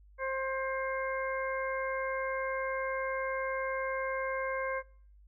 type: harmonic tone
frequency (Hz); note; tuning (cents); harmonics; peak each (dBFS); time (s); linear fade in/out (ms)
530; C5; +22; 1 / 2 / 3 / 4; -34 / -37 / -39 / -40; 0.18-4.83; 50
effects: noise-tail reverb RT60 0.5 s tail -24 dB re dry + added 50 Hz sine -55 dBFS peak until 5.27 s